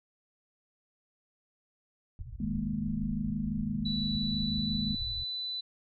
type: low-pass noise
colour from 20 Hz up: pink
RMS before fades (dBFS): -40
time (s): 2.19-5.24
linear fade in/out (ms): 2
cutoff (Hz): 130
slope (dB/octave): 96
type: chord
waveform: sine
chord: D# suspended fourth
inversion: none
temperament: just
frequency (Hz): 155.56 / 207.4 / 233.3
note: D#3 / G#3 / A#3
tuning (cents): 0 / -2 / +2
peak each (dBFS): -37 / -33 / -35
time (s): 2.4-4.95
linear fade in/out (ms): 5
type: tone with pitch glide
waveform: sine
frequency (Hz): 3951 to 3990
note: B7 to B7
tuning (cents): 0 to +17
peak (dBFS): -33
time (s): 3.85-5.61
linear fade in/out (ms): 10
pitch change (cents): +17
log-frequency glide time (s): 4.09-5.29
effects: none